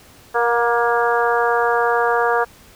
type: harmonic tone with a mistuned harmonic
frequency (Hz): 235.8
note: A#3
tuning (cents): +20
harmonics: 2 / 3 / 4 / 5 / 6 / 7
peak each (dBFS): -19 / -21 / -22 / -23 / -24 / -24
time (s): 0.34-2.45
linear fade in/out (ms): 20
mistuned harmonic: 3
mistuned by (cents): +21
effects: pink hiss -47 dBFS RMS until 2.75 s